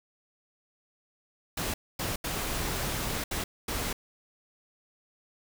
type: noise bursts at uneven times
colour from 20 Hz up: pink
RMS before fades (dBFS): -32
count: 5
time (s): 1.57-1.74 / 1.99-2.16 / 2.24-3.24 / 3.31-3.44 / 3.68-3.93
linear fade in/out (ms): 5
effects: none